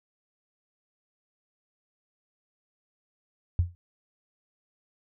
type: tone with exponential decay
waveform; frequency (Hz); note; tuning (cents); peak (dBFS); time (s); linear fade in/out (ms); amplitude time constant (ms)
sine; 87.31; F2; 0; -16; 3.59-3.75; 0; 34
effects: none